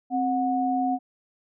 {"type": "tone pair together", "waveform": "sine", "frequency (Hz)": [262.9, 731.7], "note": ["C4", "F#5"], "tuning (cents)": [8, -20], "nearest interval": "octave + tritone", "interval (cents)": 1772, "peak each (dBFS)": [-25, -24], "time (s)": [0.1, 0.99], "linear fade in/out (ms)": 50, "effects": []}